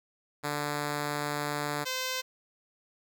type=tone pair in turn; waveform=5% pulse; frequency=146.83 / 515 Hz; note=D3 / C5; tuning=0 / -28 cents; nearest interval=octave + minor seventh; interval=2172 cents; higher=second; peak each=-19 dBFS; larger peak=neither; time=0.43-1.85 / 1.85-2.22 s; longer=first; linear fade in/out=20 ms; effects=none